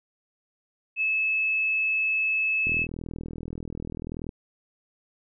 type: tone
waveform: sine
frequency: 2600 Hz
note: E7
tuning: 24 cents flat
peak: -22 dBFS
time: 0.96-2.87 s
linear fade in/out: 50 ms
type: click train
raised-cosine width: 3 ms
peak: -22 dBFS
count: 67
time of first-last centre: 2.67-4.292 s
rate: 40.7 Hz
effects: none